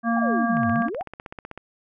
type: harmonic tone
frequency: 231.6 Hz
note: A#3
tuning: 11 cents flat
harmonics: 1 / 3 / 5 / 7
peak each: -21 / -26 / -28 / -29 dBFS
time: 0.03-0.9 s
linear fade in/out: 50 ms
type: exponential two-way sweep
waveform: sine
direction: down then up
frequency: 830.6 to 92.5 to 830.6 Hz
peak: -27 dBFS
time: 0.16-1.03 s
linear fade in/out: 10 ms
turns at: 0.7 s
type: click train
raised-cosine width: 0.5 ms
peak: -21 dBFS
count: 17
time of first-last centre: 0.57-1.576 s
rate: 15.9 Hz
effects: none